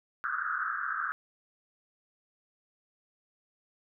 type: band-pass noise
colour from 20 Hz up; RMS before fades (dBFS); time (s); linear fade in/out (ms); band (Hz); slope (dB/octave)
white; -33; 0.24-1.12; 0; 1200 to 1600; 96
effects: none